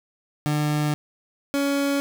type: tone pair in turn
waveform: 30% pulse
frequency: 149.6 / 280.6 Hz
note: D3 / C#4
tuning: +32 / +21 cents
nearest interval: major seventh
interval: 1089 cents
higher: second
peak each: -18 dBFS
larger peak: neither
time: 0.46-0.94 / 1.54-2 s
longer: first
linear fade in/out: 0 ms
effects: none